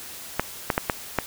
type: clicks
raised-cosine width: 0.5 ms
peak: -5 dBFS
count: 5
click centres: 0.396 / 0.702 / 0.779 / 0.898 / 1.187 s
effects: white hiss -39 dBFS RMS until 1.26 s

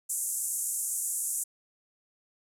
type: band-pass noise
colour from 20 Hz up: pink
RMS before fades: -32 dBFS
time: 0.09-1.44 s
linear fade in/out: 10 ms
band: 7100 to 12000 Hz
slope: 48 dB/octave
effects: none

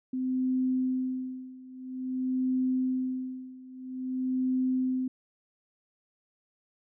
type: tone with tremolo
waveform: sine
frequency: 257.3 Hz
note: C4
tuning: 29 cents flat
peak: -24 dBFS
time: 0.13-5.08 s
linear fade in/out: 5 ms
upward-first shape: sine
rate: 0.5 Hz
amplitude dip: 90%
effects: none

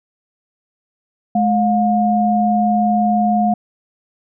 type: tone pair together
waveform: sine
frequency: 212.3 / 713.6 Hz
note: G#3 / F5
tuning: +38 / +37 cents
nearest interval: octave + major sixth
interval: 2099 cents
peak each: -15 dBFS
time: 1.35-3.54 s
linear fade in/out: 5 ms
effects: none

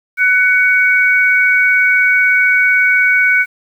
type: tone pair together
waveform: sine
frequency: 1496 / 2241 Hz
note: F#6 / C#7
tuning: +19 / +18 cents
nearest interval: perfect fifth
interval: 699 cents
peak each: -11 dBFS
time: 0.17-3.46 s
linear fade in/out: 50 ms
effects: 7-bit

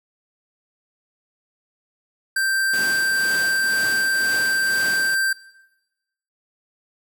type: tone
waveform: square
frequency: 1568 Hz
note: G6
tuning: in tune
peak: -19 dBFS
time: 2.36-5.33 s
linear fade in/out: 5 ms
type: noise with tremolo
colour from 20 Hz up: pink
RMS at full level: -30 dBFS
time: 2.73-5.15 s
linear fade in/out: 5 ms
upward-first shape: triangle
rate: 2 Hz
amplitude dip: 65%
effects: noise-tail reverb RT60 1.0 s tail -20 dB re dry + high-pass 200 Hz 12 dB/octave

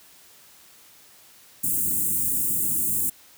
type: band-stop noise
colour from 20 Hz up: white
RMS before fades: -24 dBFS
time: 1.63-3.1 s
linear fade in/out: 10 ms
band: 340 to 7700 Hz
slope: 48 dB/octave
effects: white hiss -52 dBFS RMS until 3.37 s + high-pass 60 Hz 12 dB/octave

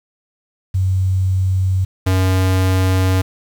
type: tone pair in turn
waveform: sine / square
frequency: 94 / 93.57 Hz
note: F#2 / F#2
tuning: +28 / +20 cents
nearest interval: unison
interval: 8 cents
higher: first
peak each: -13 dBFS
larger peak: neither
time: 0.74-1.85 / 2.06-3.22 s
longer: second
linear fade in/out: 10 ms
effects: 7-bit

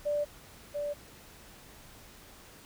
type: tone pair in turn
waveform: sine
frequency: 587.3 / 582.6 Hz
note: D5 / D5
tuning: 0 / -14 cents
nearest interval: unison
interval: 14 cents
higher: first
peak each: -27 / -31 dBFS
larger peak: first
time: 0.05-0.25 / 0.74-0.94 s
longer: neither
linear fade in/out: 20 ms
effects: pink hiss -53 dBFS RMS until 2.65 s

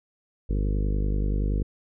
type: harmonic tone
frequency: 50.5 Hz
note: G#1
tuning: 48 cents flat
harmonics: 1 / 2 / 3 / 4 / 5 / 6 / 7 / 8 / 9 / 10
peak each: -23 / -32 / -34 / -36 / -38 / -39 / -42 / -44 / -41 / -47 dBFS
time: 0.49-1.63 s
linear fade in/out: 10 ms
effects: none

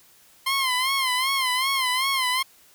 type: tone with vibrato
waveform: 15% pulse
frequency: 1046.5 Hz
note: C6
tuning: in tune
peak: -15 dBFS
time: 0.46-2.43 s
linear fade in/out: 10 ms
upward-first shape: sine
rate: 2.6 Hz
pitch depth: 87 cents each way
effects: white hiss -55 dBFS RMS until 2.74 s

